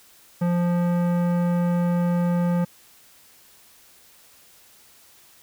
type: tone with tanh clipping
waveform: sine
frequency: 174.61 Hz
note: F3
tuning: in tune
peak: -21 dBFS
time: 0.41-2.65 s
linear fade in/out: 10 ms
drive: 16 dB
effects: white hiss -53 dBFS RMS until 5.42 s